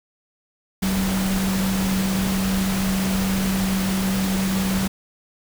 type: tone in noise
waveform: sine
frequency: 191.1 Hz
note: G3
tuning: 44 cents flat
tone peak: -20 dBFS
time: 0.82-4.88 s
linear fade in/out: 10 ms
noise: pink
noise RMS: -27 dBFS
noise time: 0.82-4.88 s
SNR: +4 dB
effects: none